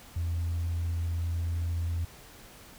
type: tone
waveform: sine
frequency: 84.5 Hz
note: E2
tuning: 43 cents sharp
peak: -26 dBFS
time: 0.16-2.05 s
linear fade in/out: 5 ms
effects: tanh soft clip ceiling -25 dBFS + pink hiss -51 dBFS RMS until 2.78 s